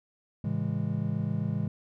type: chord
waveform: triangle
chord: A major seventh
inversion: none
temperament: just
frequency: 110 / 137.5 / 165 / 206.2 Hz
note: A2 / C#3 / E3 / G#3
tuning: 0 / -14 / +2 / -12 cents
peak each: -31 dBFS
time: 0.44-1.68 s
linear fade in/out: 5 ms
effects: none